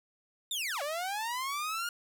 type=linear two-way sweep; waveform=sawtooth; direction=down then up; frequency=3729 to 554.4 to 1433 Hz; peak=-29 dBFS; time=0.51-1.89 s; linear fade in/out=2 ms; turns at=0.82 s; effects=none